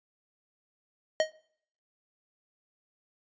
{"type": "tone with exponential decay", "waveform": "square", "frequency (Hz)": 626, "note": "D#5", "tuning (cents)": 10, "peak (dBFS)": -20, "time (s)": [1.2, 1.32], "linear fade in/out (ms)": 1, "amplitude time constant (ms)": 25, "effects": ["noise-tail reverb RT60 0.6 s tail -23 dB re dry", "resampled to 16000 Hz"]}